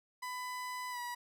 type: tone with pitch glide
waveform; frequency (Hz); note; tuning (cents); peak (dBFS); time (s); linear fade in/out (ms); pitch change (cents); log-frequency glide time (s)
30% pulse; 1000 to 969.8; B5 to B5; +21 to -32; -36; 0.22-1.15; 10; -53; 0.9-0.99
effects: none